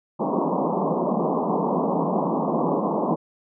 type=band-pass noise; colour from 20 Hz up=pink; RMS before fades=-23 dBFS; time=0.19-3.16 s; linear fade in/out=20 ms; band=160 to 1100 Hz; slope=96 dB/octave; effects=none